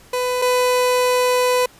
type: tone pair in turn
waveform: 30% pulse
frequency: 499.4 / 499.4 Hz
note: B4 / B4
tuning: +19 / +19 cents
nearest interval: unison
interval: 0 cents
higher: neither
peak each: -16 / -12 dBFS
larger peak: second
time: 0.13-0.42 / 0.42-1.66 s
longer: second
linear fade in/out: 5 ms
effects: pink hiss -48 dBFS RMS until 1.79 s + resampled to 32000 Hz